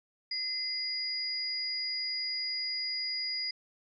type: tone pair together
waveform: sine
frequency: 2054 / 4885 Hz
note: C7 / D#8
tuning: -33 / -33 cents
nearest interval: octave + minor third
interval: 1500 cents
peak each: -40 / -32 dBFS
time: 0.31-3.51 s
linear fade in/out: 5 ms
effects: none